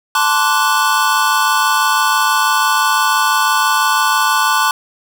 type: chord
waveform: square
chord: D dominant seventh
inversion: second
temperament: equal with one note detuned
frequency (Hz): 880 / 1046.5 / 1152.5 / 1480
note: A5 / C6 / D6 / F#6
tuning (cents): 0 / 0 / -33 / 0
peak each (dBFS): -18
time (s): 0.15-4.71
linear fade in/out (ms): 2
effects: none